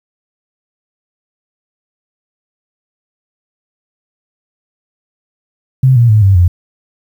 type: tone with pitch steps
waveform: sine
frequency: 130.81 / 118.58 / 107.49 / 97.43 / 88.32 Hz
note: C3 / A#2 / A2 / G2 / F2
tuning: 0 / +30 / -40 / -10 / +20 cents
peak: -4 dBFS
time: 5.83-6.48 s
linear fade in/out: 5 ms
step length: 130 ms
effects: 7-bit